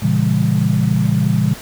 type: chord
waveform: sine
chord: A# diminished seventh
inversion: none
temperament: just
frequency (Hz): 116.54 / 139.85 / 167.82 / 201.4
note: A#2 / C#3 / E3 / G3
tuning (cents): 0 / +16 / +31 / +47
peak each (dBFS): -18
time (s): 0.02-1.54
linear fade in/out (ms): 10
effects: pink hiss -34 dBFS RMS until 1.61 s